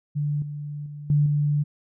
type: tone with level steps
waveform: sine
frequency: 146.83 Hz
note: D3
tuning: in tune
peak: -22 / -30 / -34 / -16 / -19 dBFS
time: 0.15-1.64 s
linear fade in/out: 20 ms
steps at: 0.42 / 0.86 / 1.1 / 1.26 s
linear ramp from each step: 2 ms
effects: none